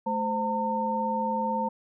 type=tone cluster; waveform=sine; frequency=216.5 / 520 / 909 Hz; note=A3 / C5 / A#5; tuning=-28 / -11 / -44 cents; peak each=-31 / -32 / -27 dBFS; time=0.06-1.69 s; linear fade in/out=10 ms; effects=none